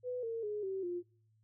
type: tone with pitch steps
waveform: sine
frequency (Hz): 497.8 / 456.5 / 418.6 / 383.9 / 352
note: B4 / A#4 / G#4 / G4 / F4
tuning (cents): +14 / -36 / +14 / -36 / +14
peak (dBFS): -35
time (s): 0.03-1.03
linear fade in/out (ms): 50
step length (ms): 200
effects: noise-tail reverb RT60 0.5 s tail -22 dB re dry + added 109 Hz sine -68 dBFS peak until 1.43 s